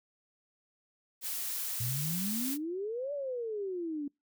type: noise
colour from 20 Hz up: blue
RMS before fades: -36 dBFS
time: 1.21-2.58 s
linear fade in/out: 50 ms
type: exponential two-way sweep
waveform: sine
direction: up then down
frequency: 112.8 to 587.3 to 280.1 Hz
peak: -33 dBFS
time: 1.8-4.08 s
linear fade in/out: 5 ms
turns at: 3.13 s
effects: noise-tail reverb RT60 0.2 s tail -25 dB re dry